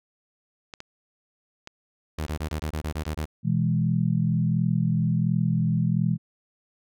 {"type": "clicks", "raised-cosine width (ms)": 0.2, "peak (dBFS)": -21, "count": 8, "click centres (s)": [0.738, 0.804, 1.674, 2.188, 2.283, 2.513, 2.621, 3.054]}
{"type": "tone bursts", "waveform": "sawtooth", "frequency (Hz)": 77.5, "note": "D#2", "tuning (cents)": -6, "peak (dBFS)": -23, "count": 10, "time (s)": [2.18, 3.256], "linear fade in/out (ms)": 10, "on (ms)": 86, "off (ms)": 24}
{"type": "chord", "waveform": "sine", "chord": "E major", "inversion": "second", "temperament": "equal", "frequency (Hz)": [123.47, 164.81, 207.7], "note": ["B2", "E3", "G#3"], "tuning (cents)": [0, 0, 0], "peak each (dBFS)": [-25, -23, -27], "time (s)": [3.43, 6.18], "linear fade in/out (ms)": 50}
{"effects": []}